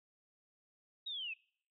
sine linear sweep, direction down, 3862 to 2500 Hz, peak -39 dBFS, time 1.06-1.34 s, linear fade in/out 10 ms, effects noise-tail reverb RT60 0.6 s tail -26 dB re dry

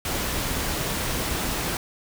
pink noise, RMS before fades -27 dBFS, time 0.05-1.77 s, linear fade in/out 2 ms, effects none

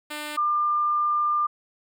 5% pulse / sine tone pair in turn, 299.4 / 1197.6 Hz, D4 / D6, +33 / +33 cents, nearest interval 2 octaves, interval 2400 cents, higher second, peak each -20 dBFS, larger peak neither, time 0.1-0.37 / 0.37-1.47 s, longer second, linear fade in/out 10 ms, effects none

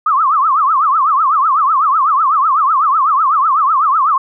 sine tone with vibrato, 1174.7 Hz, D6, in tune, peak -9 dBFS, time 0.06-4.18 s, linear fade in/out 5 ms, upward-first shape triangle, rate 8 Hz, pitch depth 250 cents each way, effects none

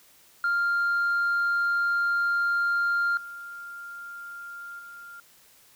sine tone with level steps, 1396.9 Hz, F6, in tune, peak -20 / -37 / -41 dBFS, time 0.44-5.2 s, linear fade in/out 2 ms, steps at 3.17 / 4.79 s, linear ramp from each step 2 ms, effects tanh soft clip ceiling -20 dBFS + white hiss -57 dBFS RMS until 5.75 s

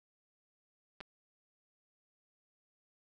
clicks, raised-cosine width 0.3 ms, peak -30 dBFS, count 2, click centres 1.005 / 1.01 s, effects none

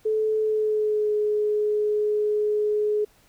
sine tone with pitch glide, 433.9 to 421.3 Hz, A4 to G#4, -24 to +25 cents, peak -20 dBFS, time 0.05-3.05 s, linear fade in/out 10 ms, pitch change -51 cents, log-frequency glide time 0.38-1.14 s, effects pink hiss -59 dBFS RMS until 3.28 s

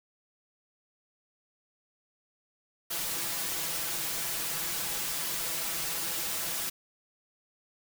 white noise with comb filter, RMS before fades -33 dBFS, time 2.9-6.7 s, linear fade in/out 10 ms, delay 6 ms, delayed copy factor +0.8, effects none

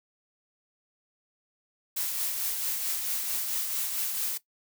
blue noise with tremolo, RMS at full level -29 dBFS, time 1.96-4.38 s, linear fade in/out 10 ms, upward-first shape triangle, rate 4.5 Hz, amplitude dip 40%, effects noise-tail reverb RT60 0.1 s tail -17 dB re dry

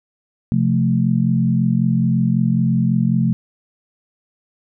sine chord, F major, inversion second, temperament equal, 130.81 / 174.61 / 220 Hz, C3 / F3 / A3, 0 / 0 / 0 cents, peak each -18 dBFS, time 0.52-3.33 s, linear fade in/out 0 ms, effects none

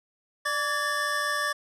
square tone cluster, 592 / 1151 / 1678 / 1783 Hz, D5 / D6 / G#6 / A6, +14 / -35 / +17 / +22 cents, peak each -36 / -30 / -33 / -31 dBFS, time 0.45-1.53 s, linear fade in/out 10 ms, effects low-pass 11000 Hz 12 dB/octave

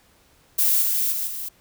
violet noise with level steps, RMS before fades -19 / -22 / -26 / -31 dBFS, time 0.58-1.49 s, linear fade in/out 10 ms, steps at 0.82 / 1.12 / 1.27 s, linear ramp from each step 2 ms, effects pink hiss -58 dBFS RMS until 1.6 s

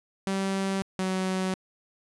sawtooth tone pair in turn, 193.6 / 187.55 Hz, G3 / F#3, -21 / +24 cents, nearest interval minor second, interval 55 cents, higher first, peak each -22 / -22 dBFS, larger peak neither, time 0.27-0.82 / 0.99-1.54 s, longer neither, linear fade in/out 0 ms, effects resampled to 24000 Hz

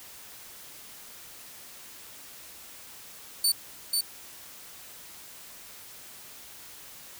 20% pulse tone with echo, 4522 Hz, C#8, 34 cents sharp, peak -15 dBFS, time 3.44-3.52 s, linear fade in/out 5 ms, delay 490 ms, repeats 1, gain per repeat -3 dB, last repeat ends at 4.01 s, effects white hiss -47 dBFS RMS until 7.19 s

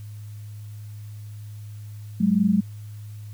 sine tone pair together, 188.7 / 211.8 Hz, F#3 / G#3, +34 / +34 cents, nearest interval major second, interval 200 cents, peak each -20 / -19 dBFS, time 2.2-2.61 s, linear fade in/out 10 ms, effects added 105 Hz sine -35 dBFS peak until 3.33 s + white hiss -56 dBFS RMS until 3.33 s

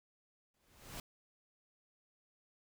pink noise with exponential growth, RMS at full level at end -43 dBFS, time 0.54-1 s, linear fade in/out 2 ms, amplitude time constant 100 ms, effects none

